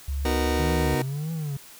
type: tone with pitch glide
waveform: sine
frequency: 69.3 to 72.08 Hz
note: C#2 to D2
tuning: 0 to -32 cents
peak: -25 dBFS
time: 0.08-0.95 s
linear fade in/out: 5 ms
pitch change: +68 cents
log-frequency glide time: 0.24-0.55 s
type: chord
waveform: 30% pulse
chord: B major seventh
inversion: none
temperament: just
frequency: 246.9 / 308.7 / 370.4 / 463 Hz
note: B3 / D#4 / F#4 / A#4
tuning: 0 / -14 / +2 / -12 cents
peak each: -27 dBFS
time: 0.25-1.02 s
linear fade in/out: 2 ms
type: tone with vibrato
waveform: triangle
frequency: 146.83 Hz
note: D3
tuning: in tune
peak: -25 dBFS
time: 0.59-1.57 s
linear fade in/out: 5 ms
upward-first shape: triangle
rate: 1.7 Hz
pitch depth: 210 cents each way
effects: white hiss -47 dBFS RMS until 1.79 s